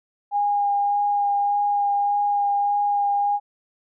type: tone with vibrato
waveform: sine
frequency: 814 Hz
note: G#5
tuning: 35 cents flat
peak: -18 dBFS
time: 0.31-3.4 s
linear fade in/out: 50 ms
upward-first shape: sine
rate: 1.7 Hz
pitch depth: 11 cents each way
effects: none